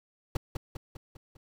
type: noise with echo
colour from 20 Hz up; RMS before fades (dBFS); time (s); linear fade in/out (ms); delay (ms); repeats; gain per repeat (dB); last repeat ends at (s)
brown; -27; 0.35-0.37; 5; 200; 5; -5; 1.37
effects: none